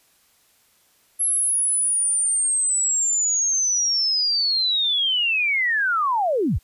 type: linear sweep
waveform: sine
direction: down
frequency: 11175 to 31.37 Hz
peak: -18 dBFS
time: 1.19-6.59 s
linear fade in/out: 20 ms
effects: white hiss -60 dBFS RMS until 6.63 s + resampled to 32000 Hz